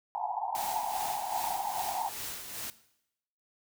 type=band-pass noise; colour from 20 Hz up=pink; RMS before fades=-34 dBFS; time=0.15-2.09 s; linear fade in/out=0 ms; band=720 to 940 Hz; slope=96 dB/octave
type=noise with tremolo; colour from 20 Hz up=white; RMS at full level=-38 dBFS; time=0.55-2.7 s; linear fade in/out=0 ms; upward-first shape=sine; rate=2.5 Hz; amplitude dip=50%
effects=noise-tail reverb RT60 0.8 s tail -17 dB re dry